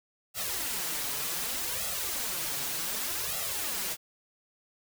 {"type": "noise with flanger", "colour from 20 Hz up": "white", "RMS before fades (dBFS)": -33, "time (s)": [0.34, 3.97], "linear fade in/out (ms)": 50, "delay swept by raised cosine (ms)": [1.5, 7.1], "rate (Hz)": 0.66, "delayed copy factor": 0.75, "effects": []}